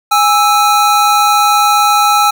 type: tone pair together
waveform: square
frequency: 825.4 / 1314 Hz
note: G#5 / E6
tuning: -11 / -6 cents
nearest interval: minor sixth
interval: 805 cents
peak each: -11 dBFS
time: 0.11-2.31 s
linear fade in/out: 10 ms
effects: none